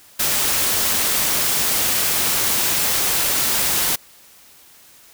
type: noise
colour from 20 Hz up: white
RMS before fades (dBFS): -19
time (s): 0.19-3.96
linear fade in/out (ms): 10
effects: white hiss -48 dBFS RMS until 5.13 s